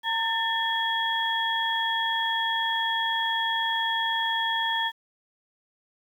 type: tone cluster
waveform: sine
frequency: 914 / 1784 / 3320 Hz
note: A#5 / A6 / G#7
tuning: -34 / +23 / -1 cents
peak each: -28 dBFS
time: 0.03-4.92 s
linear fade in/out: 50 ms
effects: 9-bit